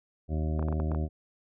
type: harmonic tone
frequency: 77.78 Hz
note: D#2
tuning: in tune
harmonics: 1 / 2 / 3 / 4 / 5 / 7 / 8 / 9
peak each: -28 / -34 / -38 / -40 / -42 / -45 / -46 / -47 dBFS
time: 0.28-1.09 s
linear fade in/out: 50 ms
type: clicks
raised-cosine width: 1 ms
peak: -21 dBFS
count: 7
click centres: 0.594 / 0.627 / 0.685 / 0.726 / 0.8 / 0.917 / 0.948 s
effects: none